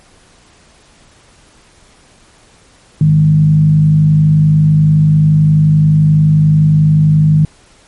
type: tone with frequency modulation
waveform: sine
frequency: 154.1 Hz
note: D#3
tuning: 16 cents flat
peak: -5 dBFS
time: 3.01-7.45 s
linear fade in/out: 2 ms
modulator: 51.5 Hz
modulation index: 0.41
effects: pink hiss -46 dBFS RMS until 7.87 s + MP3 48 kbps